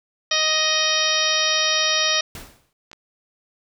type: harmonic tone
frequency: 624 Hz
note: D#5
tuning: 5 cents sharp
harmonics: 1 / 2 / 3 / 4 / 5 / 6 / 7 / 8 / 9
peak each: -28 / -28 / -26 / -27 / -25 / -24 / -30 / -28 / -24 dBFS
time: 0.31-2.21 s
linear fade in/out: 5 ms
type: noise with exponential decay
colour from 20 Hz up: pink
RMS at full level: -33 dBFS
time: 2.35-2.73 s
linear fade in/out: 2 ms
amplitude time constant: 82 ms
type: clicks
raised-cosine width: 0.2 ms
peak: -24 dBFS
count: 2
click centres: 2.915 / 2.931 s
effects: none